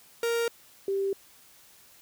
45% pulse / sine tone pair in turn, 466.2 / 392 Hz, A#4 / G4, 0 / 0 cents, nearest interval minor third, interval 300 cents, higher first, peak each -25 dBFS, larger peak neither, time 0.23-0.48 / 0.88-1.13 s, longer neither, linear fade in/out 2 ms, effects white hiss -56 dBFS RMS until 2.01 s

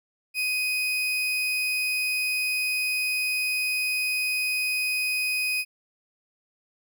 35% pulse tone, 2500 Hz, D#7, 8 cents sharp, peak -22 dBFS, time 0.34-5.65 s, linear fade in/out 50 ms, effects none

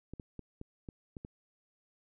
clicks, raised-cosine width 3 ms, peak -30 dBFS, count 7, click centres 0.136 / 0.198 / 0.393 / 0.614 / 0.888 / 1.168 / 1.249 s, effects none

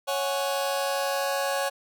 sawtooth chord, C# suspended fourth, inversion none, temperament just, 554.4 / 739.2 / 831.5 Hz, C#5 / F#5 / G#5, 0 / -2 / +2 cents, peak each -23 / -28 / -28 dBFS, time 0.07-1.7 s, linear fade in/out 20 ms, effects none

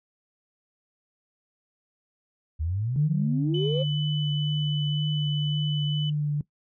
sine exponential sweep, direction up, 74 to 554.4 Hz, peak -25 dBFS, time 2.59-3.84 s, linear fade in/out 20 ms
sine tone with vibrato, 148.4 Hz, D3, 18 cents sharp, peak -23 dBFS, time 2.96-6.41 s, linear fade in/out 2 ms, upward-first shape triangle, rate 2 Hz, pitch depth 20 cents each way
sine tone, 3000 Hz, F#7, 23 cents sharp, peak -31 dBFS, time 3.54-6.1 s, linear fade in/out 5 ms
effects noise-tail reverb RT60 0.1 s tail -19 dB re dry + tanh soft clip ceiling -12 dBFS

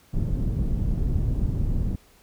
pink low-pass noise, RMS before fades -24 dBFS, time 0.13-1.96 s, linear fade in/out 10 ms, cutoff 180 Hz, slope 12 dB/octave, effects pink hiss -57 dBFS RMS until 2.22 s

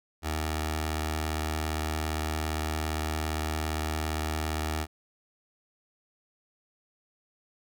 15% pulse tone with notch filter, 77.5 Hz, D#2, 6 cents flat, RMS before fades -31 dBFS, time 0.22-4.87 s, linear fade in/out 50 ms, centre 180 Hz, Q 0.57, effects none

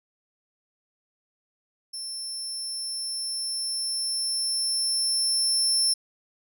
30% pulse tone with level ramp, 5360 Hz, E8, 28 cents sharp, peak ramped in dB -29 to -16 dBFS, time 1.93-5.94 s, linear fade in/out 10 ms, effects none

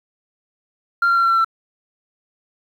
sine tone with pitch steps, 1387 / 1377.4 / 1367.9 / 1358.5 / 1349.1 / 1339.8 Hz, F6 / F6 / F6 / F6 / E6 / E6, -12 / -24 / -36 / -48 / +40 / +28 cents, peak -11 dBFS, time 1.02-1.446 s, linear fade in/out 5 ms, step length 71 ms, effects tanh soft clip ceiling -11 dBFS + 8-bit

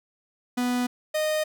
45% pulse tone pair in turn, 246.9 / 617.1 Hz, B3 / D#5, 0 / -14 cents, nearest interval octave + major third, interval 1586 cents, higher second, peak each -23 dBFS, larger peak neither, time 0.57-0.87 / 1.14-1.44 s, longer neither, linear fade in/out 10 ms, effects none

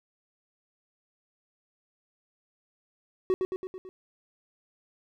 triangle tone with echo, 373.8 Hz, F#4, 18 cents sharp, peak -19 dBFS, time 3.3-3.34 s, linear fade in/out 0 ms, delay 110 ms, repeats 5, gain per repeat -4 dB, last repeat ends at 3.89 s, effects none

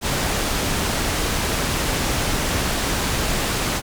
pink low-pass noise, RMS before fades -22 dBFS, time 0.01-3.82 s, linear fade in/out 50 ms, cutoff 11000 Hz, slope 12 dB/octave, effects none

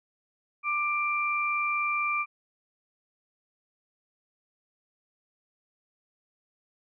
sine tone pair together, 1184.1 / 2360 Hz, D6 / D7, +14 / +8 cents, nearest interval octave, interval 1194 cents, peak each -28 dBFS, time 0.63-2.26 s, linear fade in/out 50 ms, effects none

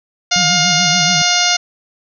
harmonic tone, 710 Hz, F5, 28 cents sharp, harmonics 1 / 2 / 3 / 4 / 5 / 6 / 7 / 8 / 9, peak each -20 / -20 / -20 / -20 / -20 / -20 / -20 / -20 / -20 dBFS, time 0.31-1.57 s, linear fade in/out 10 ms
sine tone with vibrato, 169.9 Hz, F3, 47 cents flat, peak -20 dBFS, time 0.36-1.22 s, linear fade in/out 0 ms, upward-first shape sine, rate 7 Hz, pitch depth 190 cents each way
effects none

